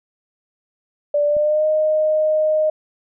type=tone with pitch glide; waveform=sine; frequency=585 to 618.7 Hz; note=D5 to D#5; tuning=-7 to -10 cents; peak=-14 dBFS; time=1.14-2.7 s; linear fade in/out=5 ms; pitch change=+97 cents; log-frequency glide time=1.25-1.66 s
type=click; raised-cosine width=3 ms; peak=-24 dBFS; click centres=1.367 s
effects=none